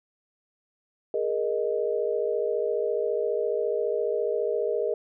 sine chord, Ab suspended second, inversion none, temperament equal with one note detuned, 415.3 / 469.9 / 622.3 Hz, Ab4 / Bb4 / Eb5, 0 / +14 / 0 cents, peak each -28 / -27 / -30 dBFS, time 1.14-4.94 s, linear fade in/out 2 ms, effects none

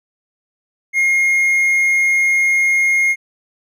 triangle tone, 2140 Hz, C7, 38 cents sharp, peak -10 dBFS, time 0.93-3.16 s, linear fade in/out 50 ms, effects none

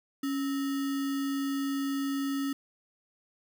sine tone with sample-and-hold, 276.3 Hz, C#4, 6 cents flat, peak -28 dBFS, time 0.23-2.53 s, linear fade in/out 5 ms, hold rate 1575 Hz, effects none

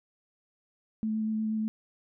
sine tone with vibrato, 218 Hz, A3, 16 cents flat, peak -27 dBFS, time 1.03-1.68 s, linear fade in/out 0 ms, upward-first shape square, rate 8.3 Hz, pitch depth 9 cents each way, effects none

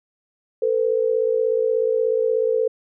sine tone pair together, 447.9 / 504.5 Hz, A4 / B4, +31 / +37 cents, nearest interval major second, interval 206 cents, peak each -19 / -21 dBFS, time 0.62-2.68 s, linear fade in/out 5 ms, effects none

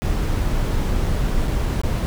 brown noise with dropouts, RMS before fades -20 dBFS, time 0.02-2.06 s, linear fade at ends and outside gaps 0 ms, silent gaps 1.056-1.06 / 1.474-1.479 / 1.815-1.835 s, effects none

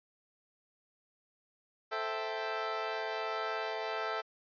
20% pulse chord, A minor seventh, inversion none, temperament equal, 440 / 523.3 / 659.3 / 784 Hz, A4 / C5 / E5 / G5, 0 / 0 / 0 / 0 cents, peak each -33 / -39 / -33 / -37 dBFS, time 1.91-4.22 s, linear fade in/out 20 ms, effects resampled to 11025 Hz

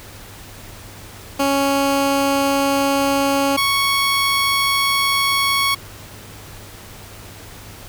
15% pulse tone pair in turn, 277.2 / 1108.8 Hz, C#4 / C#6, 0 / 0 cents, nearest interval 2 octaves, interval 2400 cents, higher second, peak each -9 dBFS, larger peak neither, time 1.39-3.57 / 3.57-5.75 s, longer neither, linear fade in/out 10 ms, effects added 101 Hz sine -42 dBFS peak until 7.88 s + pink hiss -39 dBFS RMS until 7.88 s

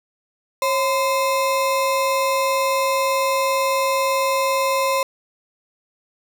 square ring-modulated tone, 784 Hz, G5, in tune, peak -15 dBFS, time 0.62-5.03 s, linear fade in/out 2 ms, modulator 241 Hz, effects none

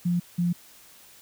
sine tone pair in turn, 175.1 / 174.41 Hz, F3 / F3, +5 / -2 cents, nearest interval unison, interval 7 cents, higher first, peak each -21 dBFS, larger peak neither, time 0.05-0.2 / 0.38-0.53 s, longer neither, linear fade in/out 10 ms, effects white hiss -52 dBFS RMS until 1.21 s

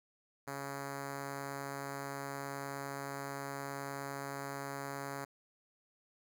5% pulse tone with notch filter, 139.2 Hz, C#3, 8 cents sharp, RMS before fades -42 dBFS, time 0.47-5.25 s, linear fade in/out 10 ms, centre 3500 Hz, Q 1.5, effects none

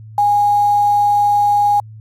sine tone with quantisation, 822 Hz, G#5, 18 cents flat, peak -10 dBFS, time 0.18-1.8 s, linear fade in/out 2 ms, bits 6, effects added 109 Hz sine -33 dBFS peak until 2 s + AAC 48 kbps

